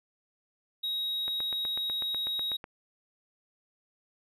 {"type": "tone", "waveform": "triangle", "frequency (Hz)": 3800, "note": "A#7", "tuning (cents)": 33, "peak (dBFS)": -28, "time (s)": [0.83, 2.57], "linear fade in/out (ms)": 10}
{"type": "click train", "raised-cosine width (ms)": 0.5, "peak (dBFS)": -26, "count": 12, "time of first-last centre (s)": [1.28, 2.641], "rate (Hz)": 8.08}
{"effects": ["resampled to 32000 Hz"]}